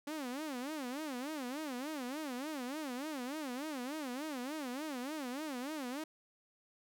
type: tone with vibrato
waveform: sawtooth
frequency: 277.2 Hz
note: C#4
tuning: in tune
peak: -35 dBFS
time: 0.07-6.04 s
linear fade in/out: 5 ms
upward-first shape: sine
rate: 3.4 Hz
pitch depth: 230 cents each way
effects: none